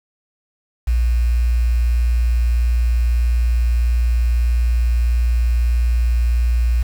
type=tone with quantisation; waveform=sine; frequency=59.2 Hz; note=A#1; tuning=27 cents sharp; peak=-13 dBFS; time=0.87-6.83 s; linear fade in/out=10 ms; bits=6; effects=none